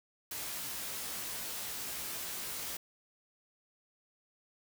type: noise with comb filter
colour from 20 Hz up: white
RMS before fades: -40 dBFS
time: 0.31-2.77 s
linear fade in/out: 5 ms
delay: 18 ms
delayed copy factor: +0.6
effects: none